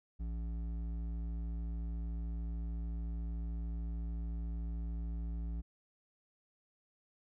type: tone with hard clipping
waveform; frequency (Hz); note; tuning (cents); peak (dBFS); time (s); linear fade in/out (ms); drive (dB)
triangle; 56.8; A#1; -44; -38; 0.19-5.62; 20; 13
effects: none